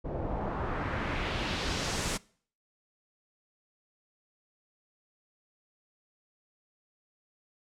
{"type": "noise with low-pass filter sweep", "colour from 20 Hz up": "pink", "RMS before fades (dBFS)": -33, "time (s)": [0.04, 2.18], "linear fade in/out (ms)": 20, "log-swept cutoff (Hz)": [530, 9300], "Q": 1.3, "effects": ["noise-tail reverb RT60 0.5 s tail -23 dB re dry"]}